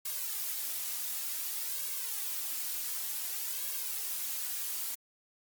blue noise with flanger, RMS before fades -36 dBFS, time 0.05-4.95 s, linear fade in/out 5 ms, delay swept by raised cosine 1.8 to 4.2 ms, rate 0.55 Hz, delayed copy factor +0.85, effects Opus 48 kbps

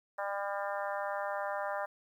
harmonic tone, 200.2 Hz, G3, 37 cents sharp, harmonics 3 / 4 / 5 / 6 / 7 / 8 / 9, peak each -37 / -39 / -41 / -43 / -44 / -45 / -46 dBFS, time 0.18-1.86 s, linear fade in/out 10 ms, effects 11-bit

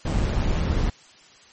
brown noise with amplitude modulation, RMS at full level -20 dBFS, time 0.05-0.9 s, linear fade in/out 5 ms, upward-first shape sine, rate 149 Hz, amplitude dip 50%, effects white hiss -51 dBFS RMS until 1.52 s + MP3 32 kbps

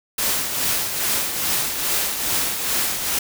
white noise with tremolo, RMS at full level -20 dBFS, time 0.18-3.19 s, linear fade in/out 5 ms, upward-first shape triangle, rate 2.4 Hz, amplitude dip 55%, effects none

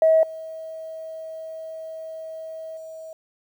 sine tone with level steps, 641 Hz, E5, 49 cents flat, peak -12 / -32 / -35 dBFS, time 0.02-3.13 s, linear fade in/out 2 ms, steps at 0.23 / 2.77 s, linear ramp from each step 2 ms, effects tanh soft clip ceiling -8 dBFS + 9-bit

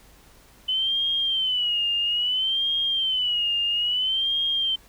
sine tone with vibrato, 3018 Hz, F#7, 34 cents sharp, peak -21 dBFS, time 0.68-4.76 s, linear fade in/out 10 ms, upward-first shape sine, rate 0.6 Hz, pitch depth 120 cents each way, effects added 50 Hz sine -55 dBFS peak until 4.88 s + pink hiss -54 dBFS RMS until 4.88 s

